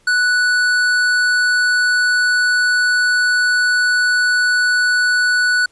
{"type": "tone with hard clipping", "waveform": "sine", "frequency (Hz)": 1480, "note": "F#6", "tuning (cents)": 0, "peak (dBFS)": -14, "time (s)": [0.07, 5.66], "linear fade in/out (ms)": 5, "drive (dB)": 11, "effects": ["pink hiss -56 dBFS RMS until 5.71 s", "resampled to 24000 Hz"]}